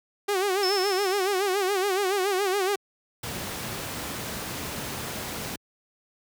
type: tone with vibrato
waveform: sawtooth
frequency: 388.1 Hz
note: G4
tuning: 17 cents flat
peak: -19 dBFS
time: 0.28-2.76 s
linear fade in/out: 10 ms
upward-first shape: sine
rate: 7.1 Hz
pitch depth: 110 cents each way
type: tone with exponential decay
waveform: sine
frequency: 5274 Hz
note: E8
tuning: in tune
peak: -24 dBFS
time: 0.63-2.06 s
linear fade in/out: 2 ms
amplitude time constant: 310 ms
type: noise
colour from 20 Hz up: pink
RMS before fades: -33 dBFS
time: 3.23-5.56 s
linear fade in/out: 5 ms
effects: high-pass 80 Hz 12 dB/octave

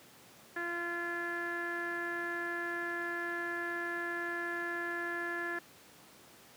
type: tone with low-pass filter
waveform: sawtooth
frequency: 344.2 Hz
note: F4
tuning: 25 cents flat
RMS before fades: -37 dBFS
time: 0.56-5.59 s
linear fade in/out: 5 ms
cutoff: 1700 Hz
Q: 8.3
effects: pink hiss -57 dBFS RMS until 6.56 s + high-pass 150 Hz 12 dB/octave

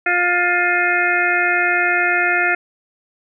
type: harmonic tone with a mistuned harmonic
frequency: 353.1 Hz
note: F4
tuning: 19 cents sharp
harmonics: 1 / 2 / 4 / 5 / 6 / 7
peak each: -25 / -22 / -19 / -20 / -21 / -23 dBFS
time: 0.06-2.55 s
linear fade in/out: 5 ms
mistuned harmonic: 7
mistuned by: +19 cents
effects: none

